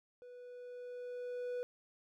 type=tone with level ramp; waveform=triangle; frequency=492.3 Hz; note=B4; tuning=6 cents flat; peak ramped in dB=-49 to -34 dBFS; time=0.22-1.63 s; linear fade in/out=0 ms; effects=none